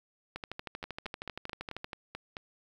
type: two click trains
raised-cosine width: 0.3 ms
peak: -22 / -23 dBFS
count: 20 / 8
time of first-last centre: 0.36-1.844 / 0.84-2.368 s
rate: 12.8 / 4.58 Hz
effects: 9-bit